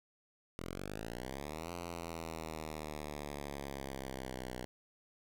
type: exponential two-way sweep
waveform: 5% pulse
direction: up then down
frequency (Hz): 41.2 to 87 to 62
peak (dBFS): -30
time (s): 0.59-4.65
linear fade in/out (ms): 0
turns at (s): 1.72
effects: none